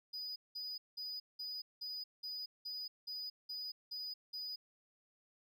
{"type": "tone bursts", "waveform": "triangle", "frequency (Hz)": 4957, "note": "D#8", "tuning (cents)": -7, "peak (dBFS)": -40, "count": 11, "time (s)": [0.13, 4.56], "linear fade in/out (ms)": 10, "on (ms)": 230, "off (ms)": 190, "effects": []}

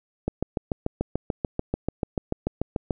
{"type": "click train", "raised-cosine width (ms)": 2, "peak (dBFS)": -11, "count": 19, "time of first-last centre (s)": [0.28, 2.908], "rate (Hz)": 6.85, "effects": []}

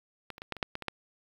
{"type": "clicks", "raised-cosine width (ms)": 0.3, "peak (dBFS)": [-23, -30, -24, -17, -26, -12, -19, -23, -15], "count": 9, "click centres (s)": [0.303, 0.381, 0.419, 0.523, 0.567, 0.628, 0.754, 0.823, 0.883], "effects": ["8-bit"]}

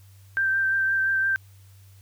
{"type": "tone with vibrato", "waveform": "sine", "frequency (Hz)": 1568, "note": "G6", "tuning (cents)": 0, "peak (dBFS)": -20, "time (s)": [0.37, 1.36], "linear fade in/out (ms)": 0, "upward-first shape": "triangle", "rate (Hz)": 5.8, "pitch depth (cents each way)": 20, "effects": ["added 97 Hz sine -48 dBFS peak until 2.01 s", "white hiss -60 dBFS RMS until 2.01 s"]}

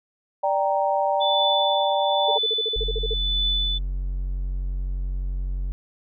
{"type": "chord", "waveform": "sine", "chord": "G minor", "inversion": "second", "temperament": "equal", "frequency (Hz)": [587.3, 784, 932.3], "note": ["D5", "G5", "Bb5"], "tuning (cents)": [0, 0, 0], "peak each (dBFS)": [-23, -23, -25], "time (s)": [0.43, 2.38], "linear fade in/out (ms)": 10}
{"type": "tone with tremolo", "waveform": "sine", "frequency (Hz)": 3494, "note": "A7", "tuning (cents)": -13, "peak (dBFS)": -20, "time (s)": [1.2, 3.79], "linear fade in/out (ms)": 20, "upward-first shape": "triangle", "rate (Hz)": 0.99, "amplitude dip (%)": 70}
{"type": "tone bursts", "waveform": "sine", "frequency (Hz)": 445, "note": "A4", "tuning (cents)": 20, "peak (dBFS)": -25, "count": 12, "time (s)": [2.28, 3.138], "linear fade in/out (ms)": 5, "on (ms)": 33, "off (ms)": 42}
{"type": "tone", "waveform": "triangle", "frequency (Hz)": 45.83, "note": "F#1", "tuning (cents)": -16, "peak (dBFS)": -22, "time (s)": [2.76, 5.72], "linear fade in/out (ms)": 0}
{"effects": []}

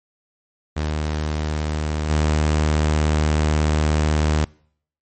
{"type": "tone with level steps", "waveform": "sawtooth", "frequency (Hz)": 76.5, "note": "D#2", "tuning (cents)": -29, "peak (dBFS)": [-17, -12], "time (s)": [0.76, 4.45], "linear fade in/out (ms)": 10, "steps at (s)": 2.09, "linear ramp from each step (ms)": 20, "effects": ["noise-tail reverb RT60 0.6 s tail -25 dB re dry", "MP3 32 kbps"]}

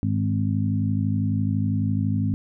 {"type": "harmonic tone with a mistuned harmonic", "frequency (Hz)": 52, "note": "G#1", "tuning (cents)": 3, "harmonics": [2, 3, 4, 5], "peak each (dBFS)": [-23, -29, -26, -28], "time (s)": [0.03, 2.34], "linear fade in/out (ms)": 0, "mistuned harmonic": 2, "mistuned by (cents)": -34, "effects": []}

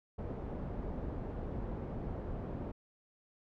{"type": "low-pass noise", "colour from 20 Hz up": "pink", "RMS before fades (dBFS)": -40, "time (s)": [0.18, 2.72], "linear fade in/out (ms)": 10, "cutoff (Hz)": 600, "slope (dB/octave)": 12, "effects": []}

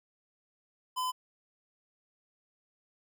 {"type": "tone", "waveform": "square", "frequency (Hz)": 1014, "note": "B5", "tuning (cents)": 45, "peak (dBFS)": -31, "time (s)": [0.96, 1.12], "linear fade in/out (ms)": 20, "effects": []}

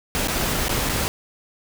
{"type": "noise with dropouts", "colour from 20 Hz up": "pink", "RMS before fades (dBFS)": -23, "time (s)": [0.15, 1.08], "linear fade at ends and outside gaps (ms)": 0, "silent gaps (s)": [[0.274, 0.283], [0.683, 0.693], [0.89, 0.895]], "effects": []}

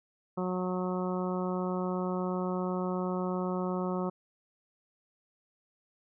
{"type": "harmonic tone", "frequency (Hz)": 182.8, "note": "F#3", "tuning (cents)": -21, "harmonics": [1, 2, 3, 4, 5, 6, 7], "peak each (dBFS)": [-32, -35, -38, -42, -42, -42, -43], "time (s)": [0.37, 4.1], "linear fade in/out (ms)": 10, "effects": []}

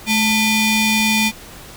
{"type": "ring-modulated tone", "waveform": "sawtooth", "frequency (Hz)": 1104, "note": "C#6", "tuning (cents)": -7, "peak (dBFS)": -7, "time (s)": [0.06, 1.32], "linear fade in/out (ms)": 50, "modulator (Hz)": 1320, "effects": ["pink hiss -38 dBFS RMS until 1.76 s"]}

